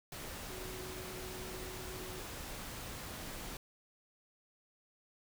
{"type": "tone in noise", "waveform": "sine", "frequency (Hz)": 370, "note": "F#4", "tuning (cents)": 0, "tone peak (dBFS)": -48, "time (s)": [0.5, 2.2], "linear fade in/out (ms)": 2, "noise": "pink", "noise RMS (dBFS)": -45, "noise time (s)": [0.12, 3.57], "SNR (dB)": -6, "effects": []}